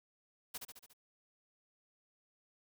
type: noise with echo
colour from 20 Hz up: white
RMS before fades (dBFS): -42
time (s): 0.54-0.58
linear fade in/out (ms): 10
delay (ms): 71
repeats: 5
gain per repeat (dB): -4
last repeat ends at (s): 0.935
effects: none